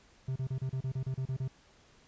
triangle tone bursts, 131.2 Hz, C3, 5 cents sharp, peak -29 dBFS, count 11, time 0.28-1.479 s, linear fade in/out 5 ms, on 79 ms, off 33 ms, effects pink hiss -62 dBFS RMS until 2.07 s + resampled to 16000 Hz

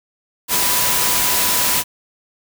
sine tone in noise, 987.8 Hz, B5, in tune, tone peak -27 dBFS, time 0.48-1.84 s, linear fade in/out 50 ms, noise white, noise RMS -17 dBFS, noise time 0.48-1.84 s, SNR -13 dB, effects none

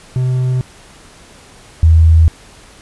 triangle / sine tone pair in turn, 127.6 / 81.04 Hz, C3 / E2, -43 / -29 cents, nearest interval minor sixth, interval 786 cents, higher first, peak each -10 / -4 dBFS, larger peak second, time 0.16-0.61 / 1.83-2.28 s, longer neither, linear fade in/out 0 ms, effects pink hiss -41 dBFS RMS until 2.81 s + resampled to 24000 Hz

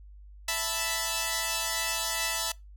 5% pulse chord, E suspended fourth, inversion none, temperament equal, 659.3 / 880 / 987.8 Hz, E5 / A5 / B5, 0 / 0 / 0 cents, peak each -21 dBFS, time 0.48-2.52 s, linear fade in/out 5 ms, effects noise-tail reverb RT60 0.2 s tail -22 dB re dry + added 50 Hz sine -46 dBFS peak until 2.76 s

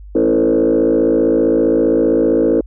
sine tone with frequency modulation, 392 Hz, G4, in tune, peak -9 dBFS, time 0.15-2.61 s, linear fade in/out 5 ms, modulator 55.3 Hz, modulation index 2.4, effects tanh soft clip ceiling -6 dBFS + added 50 Hz sine -32 dBFS peak until 2.66 s

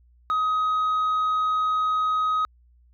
sine tone with tanh clipping, 1260 Hz, D#6, 21 cents sharp, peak -21 dBFS, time 0.3-2.45 s, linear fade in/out 0 ms, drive 2 dB, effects added 60 Hz sine -54 dBFS peak until 2.93 s

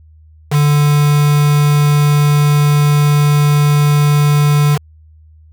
triangle tone with quantisation, 146.83 Hz, D3, in tune, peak -6 dBFS, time 0.5-4.79 s, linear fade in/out 50 ms, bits 3, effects added 78 Hz sine -40 dBFS peak until 5.52 s

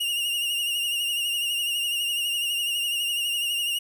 45% pulse tone with vibrato, 2835 Hz, F7, 25 cents sharp, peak -24 dBFS, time 0-3.79 s, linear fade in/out 10 ms, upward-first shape triangle, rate 12 Hz, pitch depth 55 cents each way, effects none

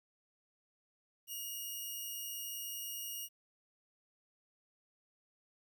5% pulse tone, 2869 Hz, F7, 46 cents sharp, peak -32 dBFS, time 1.27-3.29 s, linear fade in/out 50 ms, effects 12-bit

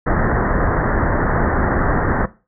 pink low-pass noise, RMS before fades -17 dBFS, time 0.06-2.26 s, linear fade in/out 10 ms, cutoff 1900 Hz, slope 96 dB/octave, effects noise-tail reverb RT60 0.3 s tail -17 dB re dry

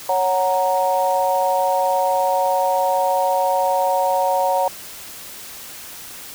sine chord, F# major, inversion second, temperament equal, 554.4 / 740 / 932.3 Hz, C#5 / F#5 / A#5, 0 / 0 / 0 cents, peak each -20 dBFS, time 0.09-4.68 s, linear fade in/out 2 ms, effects white hiss -36 dBFS RMS until 6.34 s

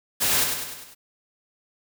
white noise with echo, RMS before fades -22 dBFS, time 0.2-0.45 s, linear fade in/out 20 ms, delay 100 ms, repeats 5, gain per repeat -5 dB, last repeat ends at 0.95 s, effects none

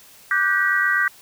sine chord, G major seventh, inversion second, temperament equal with one note detuned, 1174.7 / 1480 / 1568 / 1924.8 Hz, D6 / F#6 / G6 / B6, 0 / 0 / 0 / -45 cents, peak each -25 / -24 / -20 / -21 dBFS, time 0.31-1.08 s, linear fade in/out 2 ms, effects white hiss -48 dBFS RMS until 1.21 s

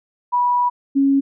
sine tone pair in turn, 977 / 275.3 Hz, B5 / C#4, -19 / -12 cents, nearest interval octave + minor seventh, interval 2193 cents, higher first, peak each -14 / -12 dBFS, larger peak second, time 0.32-0.7 / 0.95-1.21 s, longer first, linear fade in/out 20 ms, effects none

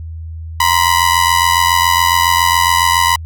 sawtooth ring-modulated tone, 987.8 Hz, B5, in tune, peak -3 dBFS, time 0.6-3.16 s, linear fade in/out 2 ms, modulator 43.6 Hz, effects added 81 Hz sine -24 dBFS peak until 3.25 s

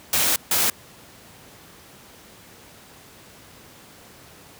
white noise bursts at uneven times, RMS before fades -20 dBFS, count 2, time 0.13-0.36 / 0.51-0.7 s, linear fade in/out 2 ms, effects pink hiss -47 dBFS RMS until 4.59 s + high-pass 80 Hz 12 dB/octave

